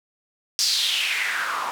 white noise with band-pass filter sweep, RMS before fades -24 dBFS, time 0.59-1.71 s, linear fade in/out 0 ms, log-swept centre 5300 to 940 Hz, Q 4.1, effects none

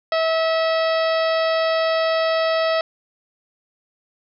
harmonic tone, 648 Hz, E5, 30 cents flat, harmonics 1 / 2 / 3 / 4 / 5 / 6 / 7 / 8, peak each -18 / -25 / -28 / -33 / -33 / -34 / -35 / -35 dBFS, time 0.12-2.81 s, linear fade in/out 2 ms, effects none

